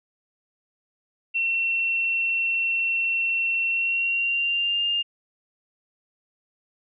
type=tone with pitch glide; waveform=sine; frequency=2712 to 2811 Hz; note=E7 to F7; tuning=+49 to +11 cents; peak=-21 dBFS; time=1.34-5.03 s; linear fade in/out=20 ms; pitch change=+62 cents; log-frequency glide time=3.68-4.85 s; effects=none